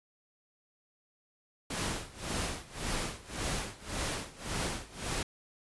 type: noise with tremolo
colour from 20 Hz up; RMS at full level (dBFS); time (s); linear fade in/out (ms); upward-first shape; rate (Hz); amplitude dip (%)
pink; -33; 1.7-5.23; 5; sine; 1.8; 90
effects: resampled to 24000 Hz